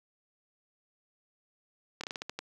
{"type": "slowing click train", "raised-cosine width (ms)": 0.2, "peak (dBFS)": -19, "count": 8, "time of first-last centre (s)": [2.01, 2.39], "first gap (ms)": 26, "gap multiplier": 1.24, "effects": ["high-pass 150 Hz 12 dB/octave", "9-bit"]}